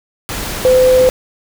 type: tone in noise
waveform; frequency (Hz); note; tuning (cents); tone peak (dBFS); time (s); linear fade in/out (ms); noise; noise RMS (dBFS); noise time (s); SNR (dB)
sine; 511; C5; -41; -6; 0.65-1.09; 0; pink; -22; 0.29-1.1; +13
effects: none